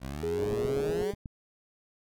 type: exponential sweep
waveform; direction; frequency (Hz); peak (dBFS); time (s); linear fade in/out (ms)
15% pulse; up; 62.2 to 207.7; -29; 0-1.15; 50
type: tone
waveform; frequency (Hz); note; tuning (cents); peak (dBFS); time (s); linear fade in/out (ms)
sine; 415.3; G#4; 0; -28; 0.23-1.11; 5
type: low-pass noise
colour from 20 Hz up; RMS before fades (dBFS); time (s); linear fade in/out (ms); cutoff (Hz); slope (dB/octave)
white; -39; 0.37-1.05; 20; 610; 24
type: click train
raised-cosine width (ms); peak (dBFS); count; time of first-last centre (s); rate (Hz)
5; -27; 7; 0.53-1.258; 8.24
effects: none